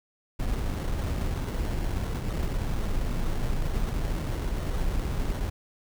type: noise with sample-and-hold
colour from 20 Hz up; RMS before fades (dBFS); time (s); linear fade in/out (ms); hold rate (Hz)
brown; -28; 0.39-5.5; 10; 2450
effects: none

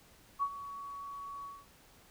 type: tone with ADSR envelope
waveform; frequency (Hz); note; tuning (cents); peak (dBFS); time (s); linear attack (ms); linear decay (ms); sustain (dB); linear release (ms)
sine; 1124; C#6; +24; -27; 0.39-1.66; 34; 62; -14; 220
effects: pink hiss -61 dBFS RMS until 2.1 s

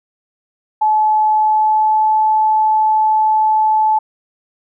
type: tone with pitch glide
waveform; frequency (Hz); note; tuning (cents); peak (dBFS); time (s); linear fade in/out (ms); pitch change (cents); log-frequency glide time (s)
sine; 860 to 866.5; A5 to A5; -40 to -27; -10; 0.81-3.99; 10; +13; 1.3-2.18
effects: none

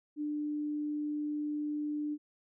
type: tone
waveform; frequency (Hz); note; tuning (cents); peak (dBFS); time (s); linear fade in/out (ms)
sine; 297.7; D4; +24; -32; 0.16-2.18; 50
effects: none

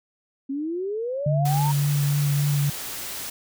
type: exponential sweep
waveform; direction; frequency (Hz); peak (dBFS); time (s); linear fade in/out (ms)
sine; up; 265.8 to 947; -25; 0.49-1.72; 10
type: tone with vibrato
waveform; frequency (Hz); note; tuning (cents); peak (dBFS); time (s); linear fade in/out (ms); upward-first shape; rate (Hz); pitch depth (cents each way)
sine; 144.2; D3; -31; -19; 1.26-2.7; 5; triangle; 3.5; 19
type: noise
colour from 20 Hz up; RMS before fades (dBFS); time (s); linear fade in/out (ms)
white; -33; 1.45-3.3; 5
effects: none

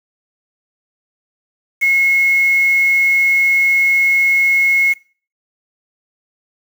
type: tone with quantisation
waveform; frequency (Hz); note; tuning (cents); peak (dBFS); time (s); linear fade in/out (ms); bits
sine; 2172; C#7; -36; -10; 1.81-4.94; 20; 5
effects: noise-tail reverb RT60 0.4 s tail -21 dB re dry

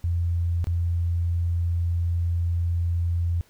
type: tone with dropouts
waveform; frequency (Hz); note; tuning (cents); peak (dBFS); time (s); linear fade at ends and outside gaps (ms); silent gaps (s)
sine; 85.6; F2; -34; -21; 0.04-3.41; 0; 0.643-0.67
effects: pink hiss -59 dBFS RMS until 3.49 s

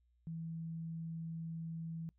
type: tone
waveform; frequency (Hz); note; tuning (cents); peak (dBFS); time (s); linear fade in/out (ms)
sine; 163.7; E3; -12; -40; 0.27-2.09; 0
effects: noise-tail reverb RT60 0.1 s tail -25 dB re dry + added 60 Hz sine -70 dBFS peak until 2.18 s

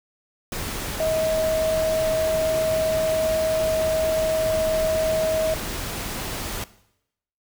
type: tone in noise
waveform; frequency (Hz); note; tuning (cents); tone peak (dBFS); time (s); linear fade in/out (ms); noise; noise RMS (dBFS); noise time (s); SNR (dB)
sine; 636; D#5; +38; -20; 1-5.54; 2; pink; -30; 0.52-6.64; +7
effects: noise-tail reverb RT60 0.8 s tail -18 dB re dry

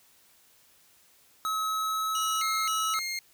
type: tone with pitch glide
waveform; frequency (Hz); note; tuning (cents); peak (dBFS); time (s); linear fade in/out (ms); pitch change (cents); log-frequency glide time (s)
square; 1285 to 1299.2; E6 to E6; -45 to -26; -28; 1.45-2.99; 0; +19; 1.69-2.5
type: tone with vibrato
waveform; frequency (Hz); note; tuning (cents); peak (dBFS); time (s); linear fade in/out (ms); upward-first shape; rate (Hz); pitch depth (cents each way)
20% pulse; 2489; D#7; 0; -26; 2.15-3.19; 2; square; 1.9; 270
effects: white hiss -61 dBFS RMS until 3.33 s

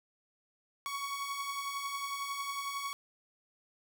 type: beating tone pair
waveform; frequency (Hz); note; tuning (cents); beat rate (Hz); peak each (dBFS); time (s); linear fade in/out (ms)
sawtooth; 1109 / 1120; C#6 / C#6; 0 / +18; 11; -39 / -33; 0.86-2.93; 0
effects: none

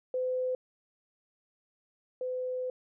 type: tone pair in turn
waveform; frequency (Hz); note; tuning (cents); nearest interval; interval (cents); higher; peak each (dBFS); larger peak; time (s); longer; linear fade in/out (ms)
sine; 509 / 507.1; C5 / B4; -48 / +46; unison; 6; first; -28 / -31; first; 0.14-0.55 / 2.21-2.7; second; 2
effects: none

